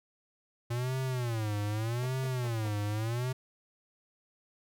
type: tone with vibrato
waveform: square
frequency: 116.54 Hz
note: A#2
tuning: in tune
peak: -31 dBFS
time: 0.7-3.33 s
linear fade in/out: 10 ms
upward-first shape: sine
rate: 0.83 Hz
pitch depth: 210 cents each way
type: tone bursts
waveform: 15% pulse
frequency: 229.6 Hz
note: A#3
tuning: 26 cents flat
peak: -37 dBFS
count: 4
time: 2.02-2.688 s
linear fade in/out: 10 ms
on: 47 ms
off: 160 ms
effects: none